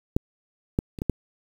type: clicks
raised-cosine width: 3 ms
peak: -7 / -8 / -23 / -13 / -8 dBFS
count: 5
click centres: 0.165 / 0.789 / 0.988 / 1.019 / 1.097 s
effects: 7-bit